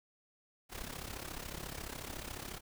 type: noise with amplitude modulation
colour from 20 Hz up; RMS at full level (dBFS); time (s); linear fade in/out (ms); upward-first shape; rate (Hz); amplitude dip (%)
pink; -41; 0.69-2.61; 50; sine; 34.1; 75
effects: none